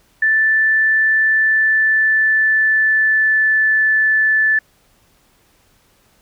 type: tone with pitch glide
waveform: sine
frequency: 1760 to 1747.8 Hz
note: A6 to A6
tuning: 0 to -12 cents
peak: -11 dBFS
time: 0.22-4.59 s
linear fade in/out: 5 ms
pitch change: -12 cents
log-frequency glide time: 1.26-3.86 s
effects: pink hiss -56 dBFS RMS until 6.21 s